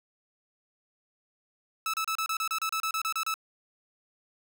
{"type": "tone bursts", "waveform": "sawtooth", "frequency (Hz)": 1307, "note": "E6", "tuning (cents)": -15, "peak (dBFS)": -24, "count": 14, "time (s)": [1.86, 3.341], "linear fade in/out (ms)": 2, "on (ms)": 77, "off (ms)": 31, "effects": []}